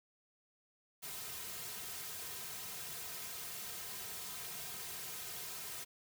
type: noise with comb filter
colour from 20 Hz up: white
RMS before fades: -45 dBFS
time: 1.02-5.85 s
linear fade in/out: 20 ms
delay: 3.5 ms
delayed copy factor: -0.85
effects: none